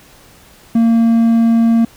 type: tone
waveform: triangle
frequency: 229.4 Hz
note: A#3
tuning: 28 cents flat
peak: -6 dBFS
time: 0.75-1.85 s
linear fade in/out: 5 ms
effects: pink hiss -44 dBFS RMS until 1.96 s